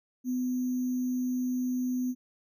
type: tone with sample-and-hold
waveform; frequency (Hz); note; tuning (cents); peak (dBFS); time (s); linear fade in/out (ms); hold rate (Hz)
sine; 252; B3; +35; -27; 0.24-2.15; 50; 6300
effects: none